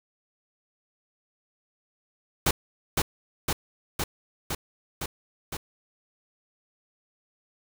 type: noise with echo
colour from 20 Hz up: pink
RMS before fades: -22 dBFS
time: 2.46-2.51 s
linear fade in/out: 5 ms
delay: 510 ms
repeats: 6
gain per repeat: -2 dB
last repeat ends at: 5.57 s
effects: none